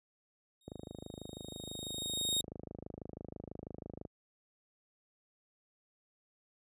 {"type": "tone with exponential growth", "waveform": "sawtooth", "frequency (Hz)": 3731, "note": "A#7", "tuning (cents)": 1, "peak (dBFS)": -26, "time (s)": [0.61, 2.41], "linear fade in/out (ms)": 2, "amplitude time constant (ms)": 390}
{"type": "click train", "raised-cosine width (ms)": 2, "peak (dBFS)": -30, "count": 89, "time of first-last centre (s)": [0.68, 4.052], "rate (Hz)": 26.1}
{"effects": ["high-pass 60 Hz 12 dB/octave", "resampled to 32000 Hz"]}